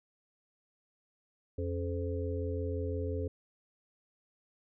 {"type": "harmonic tone with a mistuned harmonic", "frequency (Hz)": 85.8, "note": "F2", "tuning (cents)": -30, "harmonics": [1, 3, 5, 6], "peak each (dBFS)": [-34, -41, -38, -41], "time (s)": [1.58, 3.28], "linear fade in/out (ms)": 5, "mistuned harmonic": 3, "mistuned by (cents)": 110, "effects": []}